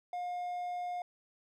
triangle tone, 713 Hz, F5, 36 cents sharp, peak -33 dBFS, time 0.13-1.02 s, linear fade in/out 2 ms, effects none

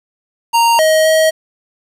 square tone with pitch steps, 929 / 630 / 635 Hz, A#5 / D#5 / D#5, -6 / +21 / +35 cents, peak -9 dBFS, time 0.53-1.31 s, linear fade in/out 20 ms, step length 260 ms, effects resampled to 32000 Hz + 7-bit

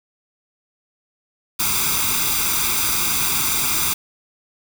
white noise with comb filter, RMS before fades -20 dBFS, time 1.59-3.94 s, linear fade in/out 10 ms, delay 0.83 ms, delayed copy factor +0.8, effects none

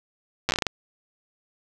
slowing click train, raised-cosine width 0.2 ms, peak -5 dBFS, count 9, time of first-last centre 0.49-0.667 s, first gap 8 ms, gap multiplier 1.28, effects none

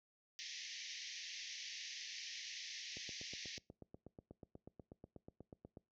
white band-pass noise, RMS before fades -49 dBFS, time 0.39-3.58 s, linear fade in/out 0 ms, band 1800 to 6300 Hz, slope 96 dB/octave
click train, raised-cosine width 2 ms, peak -39 dBFS, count 24, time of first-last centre 2.97-5.771 s, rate 8.21 Hz
effects noise-tail reverb RT60 0.3 s tail -24 dB re dry + high-pass 60 Hz 12 dB/octave

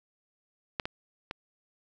clicks, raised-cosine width 0.3 ms, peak -13 / -17 / -19 dBFS, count 3, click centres 0.798 / 0.855 / 1.311 s, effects none

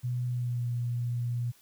sine tone with pitch glide, 123.47 to 120.44 Hz, B2 to B2, 0 to -43 cents, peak -28 dBFS, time 0.03-1.52 s, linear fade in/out 20 ms, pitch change -43 cents, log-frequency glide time 0.28-0.66 s, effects white hiss -61 dBFS RMS until 1.61 s

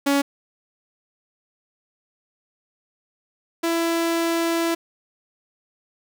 sawtooth tone pair in turn, 280.7 / 333.8 Hz, C#4 / E4, +22 / +22 cents, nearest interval minor third, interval 300 cents, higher second, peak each -13 / -16 dBFS, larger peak first, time 0.06-0.22 / 3.63-4.75 s, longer second, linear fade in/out 10 ms, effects none

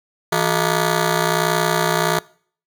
10% pulse ring-modulated tone, 265.4 Hz, C4, 25 cents sharp, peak -5 dBFS, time 0.32-2.19 s, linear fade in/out 5 ms, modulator 102 Hz, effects noise-tail reverb RT60 0.5 s tail -22 dB re dry

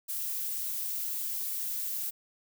violet noise, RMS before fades -34 dBFS, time 0.08-2.11 s, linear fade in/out 20 ms, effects none

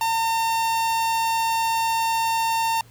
45% pulse tone, 908 Hz, A#5, 46 cents flat, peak -20 dBFS, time 0.01-2.81 s, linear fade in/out 2 ms, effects added 116 Hz sine -50 dBFS peak until 2.9 s + pink hiss -54 dBFS RMS until 2.9 s

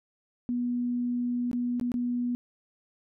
sine tone with dropouts, 243.6 Hz, B3, 24 cents flat, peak -26 dBFS, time 0.49-2.35 s, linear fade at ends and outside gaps 0 ms, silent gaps 1.514-1.531 / 1.798-1.812 / 1.918-1.941 s, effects none

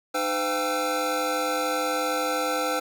square tone cluster, 306.4 / 509 / 702 / 793 / 1340 Hz, D#4 / C5 / F5 / G5 / E6, -27 / -48 / +9 / +20 / +28 cents, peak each -34 / -29 / -35 / -32 / -30 dBFS, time 0.14-2.8 s, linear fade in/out 10 ms, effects none

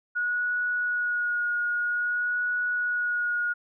sine tone with vibrato, 1452 Hz, F#6, 33 cents flat, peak -24 dBFS, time 0.15-3.54 s, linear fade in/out 20 ms, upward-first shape sine, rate 0.51 Hz, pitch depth 16 cents each way, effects none

